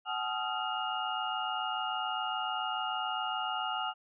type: tone cluster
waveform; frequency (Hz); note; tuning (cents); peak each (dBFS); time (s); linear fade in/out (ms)
sine; 749 / 856 / 1254 / 1379 / 2849; F#5 / A5 / D#6 / F6 / F7; +21 / -48 / +13 / -22 / +34; -37 / -38 / -39 / -38 / -38; 0.05-3.94; 50
effects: none